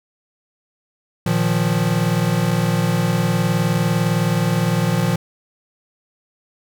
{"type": "chord", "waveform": "square", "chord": "Bb suspended fourth", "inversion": "none", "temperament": "equal with one note detuned", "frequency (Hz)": [116.54, 155.03, 174.61], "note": ["Bb2", "Eb3", "F3"], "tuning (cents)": [0, -6, 0], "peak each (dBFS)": [-22, -22, -20], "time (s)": [1.26, 5.16], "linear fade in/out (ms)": 5, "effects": []}